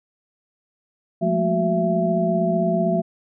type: tone cluster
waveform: sine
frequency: 176.5 / 209.7 / 225.3 / 370.3 / 668 Hz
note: F3 / G#3 / A3 / F#4 / E5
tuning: +19 / +17 / +41 / +1 / +23 cents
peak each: -22 / -28 / -27 / -26 / -21 dBFS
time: 1.21-3.02 s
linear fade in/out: 20 ms
effects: none